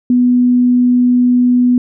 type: tone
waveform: sine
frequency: 246.9 Hz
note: B3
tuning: in tune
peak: -7 dBFS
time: 0.1-1.78 s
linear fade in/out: 2 ms
effects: none